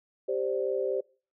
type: chord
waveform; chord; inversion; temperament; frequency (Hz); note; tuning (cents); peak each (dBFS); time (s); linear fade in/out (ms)
sine; G suspended fourth; none; equal; 392 / 523.3 / 587.3; G4 / C5 / D5; 0 / 0 / 0; -30 / -30 / -34; 0.28-1.01; 10
effects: noise-tail reverb RT60 0.4 s tail -24 dB re dry